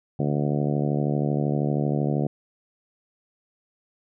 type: harmonic tone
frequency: 72.8 Hz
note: D2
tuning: 15 cents flat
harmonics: 2 / 3 / 4 / 5 / 6 / 7 / 8 / 9 / 10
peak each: -24 / -28 / -30 / -32 / -34 / -35 / -36 / -37 / -38 dBFS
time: 0.19-2.27 s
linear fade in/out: 5 ms
effects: none